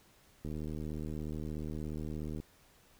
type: click train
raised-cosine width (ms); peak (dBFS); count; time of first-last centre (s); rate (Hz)
3; -28; 151; 0.45-2.401; 76.9
effects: pink hiss -64 dBFS RMS until 2.99 s